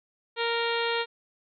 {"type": "harmonic tone with a mistuned harmonic", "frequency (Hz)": 465.6, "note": "A#4", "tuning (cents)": -2, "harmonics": [1, 2, 3, 4, 5, 6, 7, 8, 9], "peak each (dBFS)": [-29, -32, -34, -35, -36, -37, -37, -38, -39], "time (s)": [0.36, 1.06], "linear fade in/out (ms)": 50, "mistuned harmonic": 8, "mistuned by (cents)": -21, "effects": []}